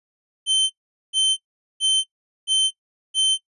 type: tone bursts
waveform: 45% pulse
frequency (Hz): 3095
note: G7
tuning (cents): -23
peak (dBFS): -15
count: 5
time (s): 0.46-3.38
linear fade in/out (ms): 50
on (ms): 240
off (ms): 430
effects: noise-tail reverb RT60 0.1 s tail -19 dB re dry + resampled to 24000 Hz